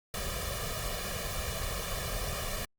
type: noise with comb filter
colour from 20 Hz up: pink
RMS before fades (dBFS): -35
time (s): 0.14-2.65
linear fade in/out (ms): 2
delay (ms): 1.7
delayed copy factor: +0.85
effects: Opus 48 kbps